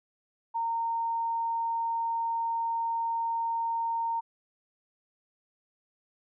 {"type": "tone", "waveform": "sine", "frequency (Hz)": 920, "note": "A#5", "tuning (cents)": -23, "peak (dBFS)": -27, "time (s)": [0.54, 4.21], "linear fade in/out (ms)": 20, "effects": []}